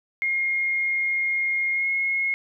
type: tone with pitch glide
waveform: sine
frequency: 2138 to 2163 Hz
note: C7 to C#7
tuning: +37 to -43 cents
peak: -21 dBFS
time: 0.22-2.34 s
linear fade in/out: 0 ms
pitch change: +20 cents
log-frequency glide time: 1.72-1.88 s
effects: none